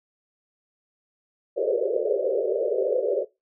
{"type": "band-pass noise", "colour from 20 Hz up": "pink", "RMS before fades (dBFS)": -24, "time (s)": [1.56, 3.25], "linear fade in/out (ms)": 20, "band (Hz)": [380, 600], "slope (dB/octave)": 96, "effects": ["noise-tail reverb RT60 0.2 s tail -18 dB re dry"]}